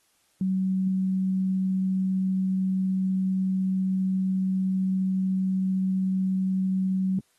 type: tone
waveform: sine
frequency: 188.7 Hz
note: F#3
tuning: 34 cents sharp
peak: -22 dBFS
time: 0.41-7.19 s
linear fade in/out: 2 ms
effects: white hiss -67 dBFS RMS until 7.38 s + AAC 32 kbps